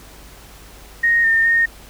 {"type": "tone with pitch steps", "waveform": "sine", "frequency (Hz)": [1863, 1816, 1844], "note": ["A#6", "A#6", "A#6"], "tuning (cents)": [-2, -46, -19], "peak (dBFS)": -12, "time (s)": [1.03, 1.66], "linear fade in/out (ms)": 10, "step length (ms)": 210, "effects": ["added 50 Hz sine -43 dBFS peak until 1.89 s", "pink hiss -43 dBFS RMS until 1.89 s"]}